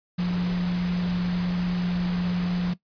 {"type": "tone in noise", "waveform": "sine", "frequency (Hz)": 177.8, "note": "F3", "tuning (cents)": 31, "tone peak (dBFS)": -22, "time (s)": [0.18, 2.74], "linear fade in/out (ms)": 10, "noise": "pink", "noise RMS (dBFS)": -36, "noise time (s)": [0.18, 2.74], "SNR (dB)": 11, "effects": ["noise-tail reverb RT60 0.1 s tail -17 dB re dry", "resampled to 11025 Hz"]}